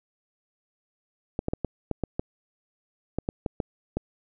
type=clicks; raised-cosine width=2 ms; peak=-13 dBFS; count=12; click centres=1.391 / 1.484 / 1.535 / 1.647 / 1.913 / 2.037 / 2.195 / 3.186 / 3.289 / 3.462 / 3.602 / 3.97 s; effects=none